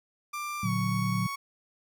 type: tone with pitch glide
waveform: 30% pulse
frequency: 1185 to 1112 Hz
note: D6 to C#6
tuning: +15 to +5 cents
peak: -30 dBFS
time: 0.33-1.36 s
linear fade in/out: 10 ms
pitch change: -110 cents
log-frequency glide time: 0.62-0.7 s
type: chord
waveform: sine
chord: Bb augmented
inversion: none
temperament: equal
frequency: 116.54 / 146.83 / 185 Hz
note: Bb2 / D3 / F#3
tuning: 0 / 0 / 0 cents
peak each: -30 / -34 / -29 dBFS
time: 0.63-1.27 s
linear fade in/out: 5 ms
effects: none